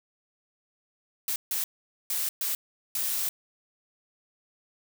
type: noise bursts at uneven times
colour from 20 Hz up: blue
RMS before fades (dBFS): -29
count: 5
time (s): 1.28-1.36 / 1.51-1.64 / 2.1-2.29 / 2.41-2.55 / 2.95-3.29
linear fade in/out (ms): 2
effects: none